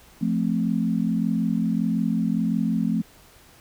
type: chord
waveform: sine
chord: F major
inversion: none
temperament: equal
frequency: 174.61 / 220 / 261.6 Hz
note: F3 / A3 / C4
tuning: 0 / 0 / 0 cents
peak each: -25 / -23 / -27 dBFS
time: 0.21-3.02 s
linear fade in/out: 10 ms
effects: pink hiss -52 dBFS RMS until 3.6 s